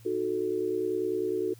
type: chord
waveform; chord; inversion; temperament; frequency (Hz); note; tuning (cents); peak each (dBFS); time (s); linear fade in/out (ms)
sine; D# diminished; none; equal; 311.1 / 370 / 440; D#4 / F#4 / A4; 0 / 0 / 0; -35 / -29 / -31; 0.05-1.54; 10
effects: added 114 Hz sine -50 dBFS peak until 1.59 s + white hiss -59 dBFS RMS until 1.59 s